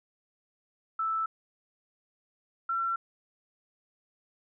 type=tone pair in turn; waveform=sine; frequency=1318.5 / 1354 Hz; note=E6 / E6; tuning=0 / +46 cents; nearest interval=unison; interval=46 cents; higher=second; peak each=-27 dBFS; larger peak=neither; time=0.99-1.26 / 2.69-2.96 s; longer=neither; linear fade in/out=5 ms; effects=none